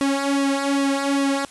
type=tone with flanger; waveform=sawtooth; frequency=277.2 Hz; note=C#4; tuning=in tune; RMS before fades=-21 dBFS; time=0.01-1.45 s; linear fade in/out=0 ms; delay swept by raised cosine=1.3 to 3.3 ms; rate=2.5 Hz; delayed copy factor=-0.75; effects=white hiss -46 dBFS RMS until 1.5 s + resampled to 24000 Hz